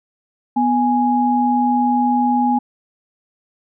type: tone pair together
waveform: sine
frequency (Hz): 246.9 / 830.6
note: B3 / G#5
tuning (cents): 0 / 0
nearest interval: octave + major sixth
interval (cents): 2100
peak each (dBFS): -16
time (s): 0.56-2.59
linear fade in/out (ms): 10
effects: none

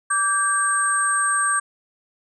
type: tone cluster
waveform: sine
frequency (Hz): 1160 / 1587 / 8420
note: D6 / G6 / C9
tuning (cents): -22 / +21 / +10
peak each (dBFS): -22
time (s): 0.1-1.6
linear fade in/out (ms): 10
effects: none

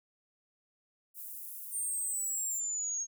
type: high-pass noise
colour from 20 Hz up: pink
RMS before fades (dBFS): -44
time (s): 1.14-2.61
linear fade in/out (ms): 50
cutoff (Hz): 11000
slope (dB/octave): 24
type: exponential sweep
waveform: sine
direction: down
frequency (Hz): 8900 to 6480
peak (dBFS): -32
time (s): 1.71-3.07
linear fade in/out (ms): 50
effects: none

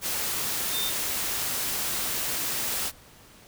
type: tone in noise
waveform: sine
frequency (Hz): 3614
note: A7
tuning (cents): +46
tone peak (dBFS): -29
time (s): 0.71-0.92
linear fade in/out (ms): 50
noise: white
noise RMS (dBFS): -29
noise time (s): 0.01-2.92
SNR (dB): -3
effects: pink hiss -52 dBFS RMS until 3.47 s

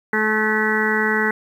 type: harmonic tone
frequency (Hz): 216.1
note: A3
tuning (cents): -31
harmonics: 1 / 2 / 4 / 5 / 6 / 7 / 8 / 9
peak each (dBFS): -24 / -23 / -27 / -30 / -32 / -23 / -26 / -22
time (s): 0.13-1.31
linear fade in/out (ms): 2
effects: 8-bit

